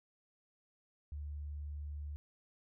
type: tone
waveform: sine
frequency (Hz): 73.42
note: D2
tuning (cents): 0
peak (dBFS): -40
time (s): 1.12-2.16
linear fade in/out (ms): 0
effects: none